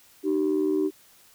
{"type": "tone pair together", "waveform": "sine", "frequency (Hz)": [304.8, 384], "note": ["D#4", "G4"], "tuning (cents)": [-36, -36], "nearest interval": "major third", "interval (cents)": 400, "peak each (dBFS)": -23, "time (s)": [0.23, 0.91], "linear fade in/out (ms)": 50, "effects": ["tanh soft clip ceiling -16 dBFS", "white hiss -56 dBFS RMS until 1.34 s"]}